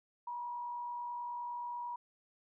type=tone with frequency modulation; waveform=sine; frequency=963 Hz; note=B5; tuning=44 cents flat; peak=-38 dBFS; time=0.27-1.96 s; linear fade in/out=5 ms; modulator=49.4 Hz; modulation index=0.35; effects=none